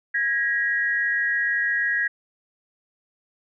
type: tone pair together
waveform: sine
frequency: 1647.1 / 1901 Hz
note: G#6 / A#6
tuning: -15 / +33 cents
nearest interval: major second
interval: 248 cents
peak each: -23 dBFS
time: 0.14-2.08 s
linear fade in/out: 10 ms
effects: none